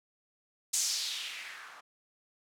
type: noise with low-pass filter sweep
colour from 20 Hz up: violet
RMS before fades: -36 dBFS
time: 0.73-1.81 s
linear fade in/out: 10 ms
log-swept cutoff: 7400 to 1100 Hz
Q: 2.4
effects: none